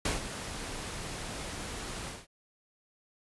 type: noise with ADSR envelope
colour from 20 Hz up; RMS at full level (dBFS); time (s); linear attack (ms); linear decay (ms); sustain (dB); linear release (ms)
pink; -29; 0.05-2.27; 4; 150; -10; 200
effects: resampled to 24000 Hz